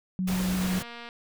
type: tone with vibrato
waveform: sine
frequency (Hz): 185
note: F#3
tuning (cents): 0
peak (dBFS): -25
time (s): 0.19-0.79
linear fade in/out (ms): 0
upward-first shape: sine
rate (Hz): 8.9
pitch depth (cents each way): 11
type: noise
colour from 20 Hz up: pink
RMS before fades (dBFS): -34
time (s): 0.27-0.83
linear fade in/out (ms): 10
type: click train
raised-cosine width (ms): 0.3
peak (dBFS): -26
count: 114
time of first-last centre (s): 0.61-1.089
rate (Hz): 236
effects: none